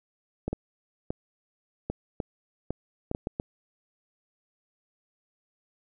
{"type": "clicks", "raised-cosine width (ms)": 2, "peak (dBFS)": -16, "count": 10, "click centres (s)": [0.48, 0.53, 1.105, 1.9, 2.202, 2.706, 3.114, 3.149, 3.271, 3.399], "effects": []}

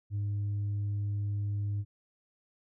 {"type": "tone with tanh clipping", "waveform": "sine", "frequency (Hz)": 102.2, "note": "G#2", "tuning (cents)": -27, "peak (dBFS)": -30, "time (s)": [0.1, 1.85], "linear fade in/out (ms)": 50, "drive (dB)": 1, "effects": []}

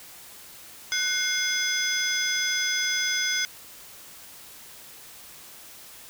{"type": "tone cluster", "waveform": "sine", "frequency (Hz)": [1498, 2124, 3389, 5020, 6160], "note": ["F#6", "C7", "G#7", "D#8", "G8"], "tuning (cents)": [21, 25, 34, 15, -31], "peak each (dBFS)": -29, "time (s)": [0.92, 3.45], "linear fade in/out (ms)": 0, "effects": ["tanh soft clip ceiling -16 dBFS", "white hiss -46 dBFS RMS until 6.09 s"]}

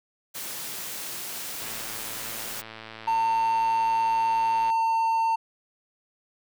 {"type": "high-pass noise", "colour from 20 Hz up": "white", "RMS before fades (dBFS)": -35, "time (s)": [0.34, 2.62], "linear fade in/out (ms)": 20, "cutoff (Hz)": 100, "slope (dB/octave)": 24}
{"type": "click train", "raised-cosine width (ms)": 0.3, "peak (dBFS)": -24, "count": 343, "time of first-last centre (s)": [1.62, 4.701], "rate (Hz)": 111}
{"type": "tone", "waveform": "triangle", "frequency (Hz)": 904, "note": "A5", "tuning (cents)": 47, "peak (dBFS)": -19, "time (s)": [3.07, 5.36], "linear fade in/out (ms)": 10}
{"effects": []}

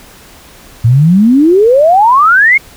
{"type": "exponential sweep", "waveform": "sine", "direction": "up", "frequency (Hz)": [110, 2217], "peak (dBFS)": -3, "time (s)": [0.84, 2.58], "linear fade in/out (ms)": 10, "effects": ["pink hiss -37 dBFS RMS until 2.76 s"]}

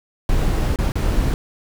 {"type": "noise with dropouts", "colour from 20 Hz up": "brown", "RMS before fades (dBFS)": -18, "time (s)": [0.29, 1.34], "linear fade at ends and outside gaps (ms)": 1, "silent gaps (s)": [[0.76, 0.787], [0.92, 0.955]], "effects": []}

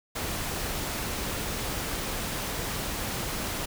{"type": "noise", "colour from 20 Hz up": "pink", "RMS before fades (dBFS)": -32, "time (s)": [0.15, 3.66], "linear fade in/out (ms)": 10, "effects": []}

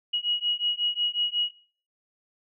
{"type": "beating tone pair", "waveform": "sine", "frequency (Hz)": [2900, 2905.5], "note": ["F#7", "F#7"], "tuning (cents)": [-35, -32], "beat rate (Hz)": 5.5, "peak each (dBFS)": -28, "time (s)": [0.13, 1.51], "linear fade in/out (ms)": 10, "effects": ["noise-tail reverb RT60 0.5 s tail -22 dB re dry"]}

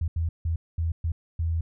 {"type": "tone bursts at uneven times", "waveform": "sine", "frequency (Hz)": 82.41, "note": "E2", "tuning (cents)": 0, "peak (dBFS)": -23, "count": 6, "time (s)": [[0.01, 0.08], [0.16, 0.29], [0.45, 0.56], [0.78, 0.92], [1.04, 1.12], [1.39, 1.61]], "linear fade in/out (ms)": 5, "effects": []}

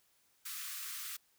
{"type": "high-pass noise", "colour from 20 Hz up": "white", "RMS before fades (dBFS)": -43, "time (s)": [0.45, 1.17], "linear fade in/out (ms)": 10, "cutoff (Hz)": 1100, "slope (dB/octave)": 96, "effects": ["white hiss -72 dBFS RMS until 1.38 s"]}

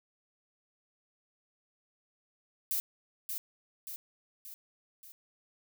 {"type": "noise with echo", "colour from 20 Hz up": "violet", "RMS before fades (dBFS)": -32, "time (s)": [2.71, 2.8], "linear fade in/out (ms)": 0, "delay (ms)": 580, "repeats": 4, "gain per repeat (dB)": -5, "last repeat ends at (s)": 5.12, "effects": []}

